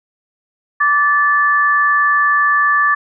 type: tone pair together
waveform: sine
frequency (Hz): 1165.3 / 1746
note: D6 / A6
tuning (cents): -14 / -14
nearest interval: perfect fifth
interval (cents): 700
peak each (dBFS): -13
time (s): 0.8-2.95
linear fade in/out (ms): 10
effects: none